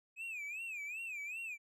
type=tone with vibrato; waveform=triangle; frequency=2502 Hz; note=D#7; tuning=9 cents sharp; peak=-39 dBFS; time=0.16-1.58 s; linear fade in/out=50 ms; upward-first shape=sine; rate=2.6 Hz; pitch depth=160 cents each way; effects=none